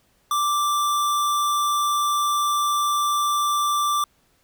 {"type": "tone", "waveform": "square", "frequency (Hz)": 1174.7, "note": "D6", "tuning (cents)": 0, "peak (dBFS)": -20, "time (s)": [0.31, 4.04], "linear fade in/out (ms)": 2, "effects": ["pink hiss -63 dBFS RMS until 4.43 s"]}